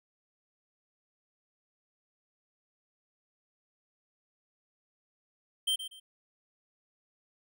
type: tone with echo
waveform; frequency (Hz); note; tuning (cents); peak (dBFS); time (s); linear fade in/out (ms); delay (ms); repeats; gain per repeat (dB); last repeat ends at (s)
square; 3136; G7; 0; -27; 5.67-5.76; 10; 120; 2; -11; 6
effects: none